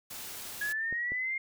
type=noise; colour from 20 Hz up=white; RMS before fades=-42 dBFS; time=0.1-0.73 s; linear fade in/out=10 ms
type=linear sweep; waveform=sine; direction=up; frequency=1661.2 to 2130 Hz; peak=-30 dBFS; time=0.61-1.38 s; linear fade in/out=5 ms
type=clicks; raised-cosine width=2 ms; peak=-30 dBFS; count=2; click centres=0.926 / 1.12 s
effects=none